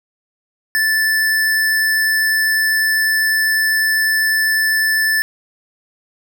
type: tone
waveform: square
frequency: 1756 Hz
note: A6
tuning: 4 cents flat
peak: -14 dBFS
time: 0.75-5.22 s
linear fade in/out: 0 ms
effects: none